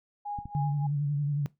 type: tone with tremolo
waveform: sine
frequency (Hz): 823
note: G#5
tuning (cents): -16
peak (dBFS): -31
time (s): 0.25-0.87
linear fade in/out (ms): 10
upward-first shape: sine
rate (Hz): 3.4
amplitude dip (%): 90
type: clicks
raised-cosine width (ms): 5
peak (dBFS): -27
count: 2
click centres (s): 0.388 / 0.456
type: tone with vibrato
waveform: sine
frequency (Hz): 144.8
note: D3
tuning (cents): -24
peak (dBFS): -25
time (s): 0.55-1.46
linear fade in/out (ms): 0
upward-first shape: sine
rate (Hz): 11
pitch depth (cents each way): 42
effects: noise-tail reverb RT60 0.2 s tail -21 dB re dry